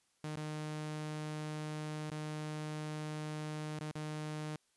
sawtooth tone with dropouts, 153 Hz, D#3, 29 cents flat, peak -35 dBFS, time 0.24-4.56 s, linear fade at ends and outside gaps 2 ms, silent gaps 0.359-0.37 / 2.101-2.116 / 3.792-3.809 / 3.914-3.954 s, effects white hiss -75 dBFS RMS until 4.76 s + resampled to 24000 Hz

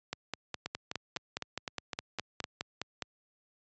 two click trains, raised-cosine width 0.2 ms, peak -18 / -17 dBFS, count 8 / 15, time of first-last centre 0.66-2.441 / 0.13-3.023 s, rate 3.93 / 4.84 Hz, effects high-pass 80 Hz 12 dB/octave + resampled to 16000 Hz

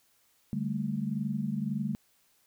sine chord, D suspended fourth, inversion none, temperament equal with one note detuned, 146.83 / 198.16 / 220 Hz, D3 / G3 / A3, 0 / +19 / 0 cents, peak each -35 / -33 / -33 dBFS, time 0.53-1.95 s, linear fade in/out 0 ms, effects white hiss -68 dBFS RMS until 2.46 s

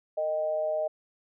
sine tone with amplitude modulation, 620 Hz, D#5, 6 cents flat, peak -23 dBFS, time 0.17-0.88 s, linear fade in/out 10 ms, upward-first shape sine, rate 166 Hz, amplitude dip 60%, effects none

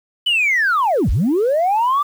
sine linear two-way sweep, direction down then up, 3024 to 39.46 to 1192 Hz, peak -12 dBFS, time 0.26-2.03 s, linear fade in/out 10 ms, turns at 1.1 s, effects tanh soft clip ceiling -10 dBFS + 7-bit

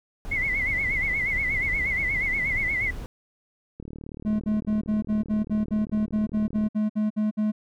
brown noise, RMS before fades -34 dBFS, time 0.25-3.06 s, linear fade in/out 0 ms
sine tone with vibrato, 2093 Hz, C7, in tune, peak -23 dBFS, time 0.31-2.91 s, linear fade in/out 10 ms, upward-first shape sine, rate 8.4 Hz, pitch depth 100 cents each way
click train, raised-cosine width 3 ms, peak -25 dBFS, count 109, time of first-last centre 3.8-6.665 s, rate 37.7 Hz
triangle tone bursts, 213.3 Hz, G#3, 46 cents sharp, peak -19 dBFS, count 16, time 4.25-7.52 s, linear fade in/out 20 ms, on 150 ms, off 58 ms
effects none

